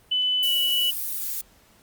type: tone with pitch glide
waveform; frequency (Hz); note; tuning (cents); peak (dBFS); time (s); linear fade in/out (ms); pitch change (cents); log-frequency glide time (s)
sine; 3000 to 2952; F#7 to F#7; +23 to -5; -20; 0.11-0.91; 10; -28; 0.42-0.5
type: noise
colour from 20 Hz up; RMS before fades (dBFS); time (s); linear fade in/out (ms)
violet; -29; 0.43-1.41; 0
effects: pink hiss -57 dBFS RMS until 1.82 s + Opus 32 kbps